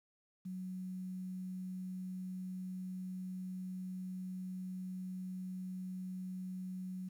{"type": "tone with quantisation", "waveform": "sine", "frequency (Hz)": 185, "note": "F#3", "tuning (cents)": 0, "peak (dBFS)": -40, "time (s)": [0.45, 7.09], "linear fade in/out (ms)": 10, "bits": 11, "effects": []}